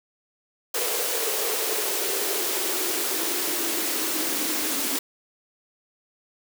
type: noise with high-pass filter sweep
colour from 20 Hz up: white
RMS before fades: -26 dBFS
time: 0.74-4.99 s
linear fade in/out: 5 ms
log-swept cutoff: 470 to 280 Hz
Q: 6.4
effects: none